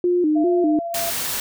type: tone with vibrato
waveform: sine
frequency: 329.2 Hz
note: E4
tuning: 2 cents flat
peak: -15 dBFS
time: 0.04-0.79 s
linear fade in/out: 2 ms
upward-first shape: square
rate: 2.5 Hz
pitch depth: 130 cents each way
type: tone with tremolo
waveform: sine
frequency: 680 Hz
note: F5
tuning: 46 cents flat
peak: -23 dBFS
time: 0.35-1.11 s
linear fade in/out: 20 ms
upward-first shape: triangle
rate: 18 Hz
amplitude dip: 30%
type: noise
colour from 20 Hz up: white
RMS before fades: -25 dBFS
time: 0.94-1.4 s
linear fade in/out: 2 ms
effects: none